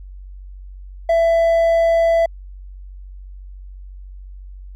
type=tone with hard clipping; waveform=sine; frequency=666 Hz; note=E5; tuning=18 cents sharp; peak=-13 dBFS; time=1.09-2.26 s; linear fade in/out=5 ms; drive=3 dB; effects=added 47 Hz sine -33 dBFS peak until 4.75 s